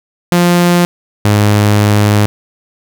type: tone pair in turn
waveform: sawtooth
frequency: 175.1 / 104.12 Hz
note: F3 / G#2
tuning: +5 / +5 cents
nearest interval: major sixth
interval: 900 cents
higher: first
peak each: -3 dBFS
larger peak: neither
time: 0.32-0.85 / 1.25-2.26 s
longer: second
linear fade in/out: 0 ms
effects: none